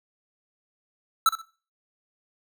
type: tone with echo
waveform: square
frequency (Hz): 1318.5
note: E6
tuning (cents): 0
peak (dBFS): -16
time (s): 1.26-1.29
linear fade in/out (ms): 2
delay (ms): 63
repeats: 2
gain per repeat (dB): -12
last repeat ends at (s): 1.416
effects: noise-tail reverb RT60 0.4 s tail -20 dB re dry